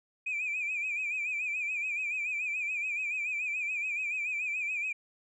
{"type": "tone with vibrato", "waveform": "sine", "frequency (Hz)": 2435, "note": "D#7", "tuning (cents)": -38, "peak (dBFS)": -29, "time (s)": [0.26, 4.93], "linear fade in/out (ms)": 10, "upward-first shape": "sine", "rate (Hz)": 7, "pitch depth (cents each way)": 87, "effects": ["tanh soft clip ceiling -27 dBFS"]}